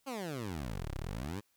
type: exponential two-way sweep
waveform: 15% pulse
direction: down then up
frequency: 284.1 to 30.85 to 109.2 Hz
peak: -31 dBFS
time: 0.06-1.41 s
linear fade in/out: 20 ms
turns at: 0.94 s
effects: white hiss -74 dBFS RMS until 1.56 s